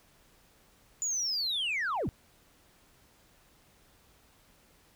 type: linear sweep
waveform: sine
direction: down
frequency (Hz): 7040 to 61.74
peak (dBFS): -27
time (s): 1.02-2.09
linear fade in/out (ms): 0
effects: tanh soft clip ceiling -27 dBFS + pink hiss -63 dBFS RMS until 4.95 s

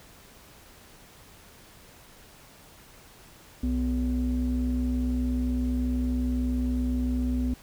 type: tone pair together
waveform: sine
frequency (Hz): 62.4 / 250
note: B1 / B3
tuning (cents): +19 / +21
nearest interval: 2 octaves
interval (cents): 2402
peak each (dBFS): -25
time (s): 3.63-7.54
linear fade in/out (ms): 5
effects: tanh soft clip ceiling -20 dBFS + pink hiss -52 dBFS RMS until 7.62 s

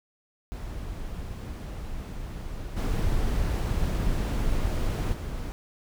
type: noise with level steps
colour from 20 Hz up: brown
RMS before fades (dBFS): -35 / -26 / -32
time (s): 0.52-5.52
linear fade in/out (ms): 0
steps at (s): 2.76 / 5.12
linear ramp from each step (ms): 20
effects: none

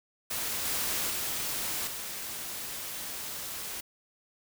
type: noise with level steps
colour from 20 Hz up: white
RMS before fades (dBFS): -33 / -31 / -33 / -38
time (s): 0.3-3.81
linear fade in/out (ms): 10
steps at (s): 0.65 / 1.1 / 1.87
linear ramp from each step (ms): 2
effects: none

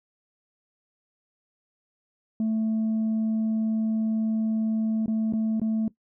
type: tone with dropouts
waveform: sine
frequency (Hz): 220.5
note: A3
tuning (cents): +4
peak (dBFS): -20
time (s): 2.4-5.88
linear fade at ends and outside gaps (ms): 2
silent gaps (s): 5.06-5.08 / 5.325-5.335 / 5.598-5.616
effects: noise-tail reverb RT60 0.1 s tail -19 dB re dry + tanh soft clip ceiling -21 dBFS

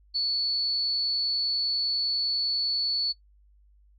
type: tone with amplitude modulation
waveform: sine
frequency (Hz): 4435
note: C#8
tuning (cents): 0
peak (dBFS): -22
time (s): 0.14-3.13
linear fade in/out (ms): 20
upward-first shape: sine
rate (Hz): 280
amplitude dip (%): 30
effects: noise-tail reverb RT60 0.1 s tail -19 dB re dry + added 50 Hz sine -56 dBFS peak until 3.98 s

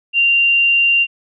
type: tone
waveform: sine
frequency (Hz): 2775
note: F7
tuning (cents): -12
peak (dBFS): -10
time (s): 0.13-1.07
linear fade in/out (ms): 50
effects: none

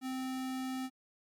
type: tone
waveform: square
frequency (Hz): 260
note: C4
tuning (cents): -11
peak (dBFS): -36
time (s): 0.01-0.9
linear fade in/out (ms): 50
effects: MP3 96 kbps

